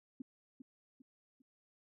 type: tone with echo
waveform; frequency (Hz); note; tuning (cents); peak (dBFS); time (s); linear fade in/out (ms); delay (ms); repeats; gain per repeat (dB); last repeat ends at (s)
sine; 259.6; C4; -13; -40; 0.2-0.22; 5; 400; 3; -8; 1.42
effects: none